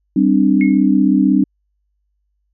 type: chord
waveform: sine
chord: G suspended fourth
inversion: none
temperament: equal with one note detuned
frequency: 196 / 261.6 / 297.9 Hz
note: G3 / C4 / D4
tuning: 0 / 0 / +25 cents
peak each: -14 dBFS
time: 0.16-1.44 s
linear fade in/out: 5 ms
type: tone with exponential decay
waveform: sine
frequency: 2169 Hz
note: C#7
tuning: 38 cents flat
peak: -19 dBFS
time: 0.61-0.87 s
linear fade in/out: 1 ms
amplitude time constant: 55 ms
effects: added 50 Hz sine -64 dBFS peak until 2.53 s